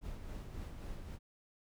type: noise with tremolo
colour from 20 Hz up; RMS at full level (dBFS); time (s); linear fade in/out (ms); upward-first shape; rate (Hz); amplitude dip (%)
brown; -43; 0.01-1.19; 50; sine; 3.7; 40
effects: none